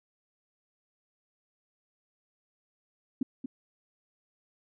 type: tone with echo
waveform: sine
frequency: 260.6 Hz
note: C4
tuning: 7 cents flat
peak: -24 dBFS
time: 3.21-3.23 s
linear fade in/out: 5 ms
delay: 230 ms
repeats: 1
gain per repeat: -8 dB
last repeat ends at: 3.46 s
effects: none